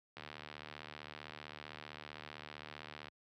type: click train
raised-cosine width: 0.3 ms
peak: -30 dBFS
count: 221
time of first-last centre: 0.17-3.084 s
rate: 75.5 Hz
effects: high-pass 80 Hz 12 dB/octave